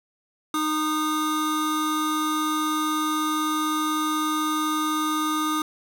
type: tone pair together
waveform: square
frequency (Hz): 308.6 / 1228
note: D#4 / D#6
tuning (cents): -14 / -23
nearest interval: 2 octaves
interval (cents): 2391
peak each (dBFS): -26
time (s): 0.54-5.62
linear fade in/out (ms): 2
effects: none